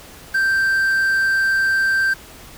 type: tone with quantisation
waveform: triangle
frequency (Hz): 1568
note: G6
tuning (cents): 0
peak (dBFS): -13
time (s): 0.34-2.14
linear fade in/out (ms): 10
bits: 6
effects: pink hiss -41 dBFS RMS until 2.57 s